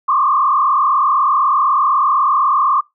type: tone with frequency modulation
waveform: sine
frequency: 1128 Hz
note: C#6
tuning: 30 cents sharp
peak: -11 dBFS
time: 0.08-2.81 s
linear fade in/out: 10 ms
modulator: 36 Hz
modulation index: 2.3
effects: noise-tail reverb RT60 0.2 s tail -23 dB re dry